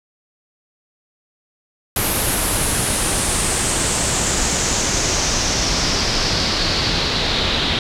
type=noise with low-pass filter sweep; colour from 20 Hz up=pink; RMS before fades=-19 dBFS; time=1.96-7.79 s; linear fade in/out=2 ms; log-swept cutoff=12000 to 3700 Hz; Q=3.8; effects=none